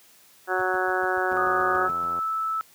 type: harmonic tone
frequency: 185 Hz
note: F#3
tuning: in tune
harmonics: 2 / 3 / 4 / 5 / 6 / 7 / 8 / 9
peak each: -28 / -32 / -28 / -35 / -34 / -32 / -28 / -32 dBFS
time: 0.47-1.9 s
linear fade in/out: 50 ms
type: noise bursts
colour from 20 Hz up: brown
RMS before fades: -40 dBFS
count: 11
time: 0.59-2.054 s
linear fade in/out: 5 ms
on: 24 ms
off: 120 ms
type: click train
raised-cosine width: 1 ms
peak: -25 dBFS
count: 76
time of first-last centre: 1.32-2.189 s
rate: 86.3 Hz
type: tone with pitch glide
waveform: sine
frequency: 1231 to 1311.8 Hz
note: D#6 to E6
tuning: -19 to -9 cents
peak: -24 dBFS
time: 1.37-2.61 s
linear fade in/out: 0 ms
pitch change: +110 cents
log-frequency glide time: 1.75-1.91 s
effects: white hiss -55 dBFS RMS until 2.74 s + high-pass 80 Hz 12 dB/octave